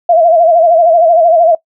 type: tone with vibrato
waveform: sine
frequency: 669 Hz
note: E5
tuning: 25 cents sharp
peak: -4 dBFS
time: 0.09-1.55 s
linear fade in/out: 5 ms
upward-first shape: sine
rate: 13 Hz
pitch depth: 88 cents each way
effects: noise-tail reverb RT60 0.1 s tail -19 dB re dry